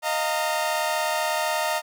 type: chord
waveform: sawtooth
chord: Eb suspended second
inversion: none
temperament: equal with one note detuned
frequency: 622.3 / 698.5 / 917.4 Hz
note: Eb5 / F5 / Bb5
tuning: 0 / 0 / -28 cents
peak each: -23 / -25 / -23 dBFS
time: 0.02-1.82 s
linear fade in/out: 50 ms
effects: none